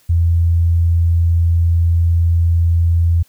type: tone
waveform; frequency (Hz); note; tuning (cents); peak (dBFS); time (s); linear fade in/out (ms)
sine; 84.4; E2; +41; -10; 0.09-3.23; 10
effects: white hiss -54 dBFS RMS until 3.28 s